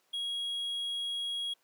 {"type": "tone", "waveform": "triangle", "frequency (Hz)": 3300, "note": "G#7", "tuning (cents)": -12, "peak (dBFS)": -31, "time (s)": [0.13, 1.54], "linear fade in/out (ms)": 10, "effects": ["pink hiss -71 dBFS RMS until 1.63 s", "high-pass 400 Hz 12 dB/octave"]}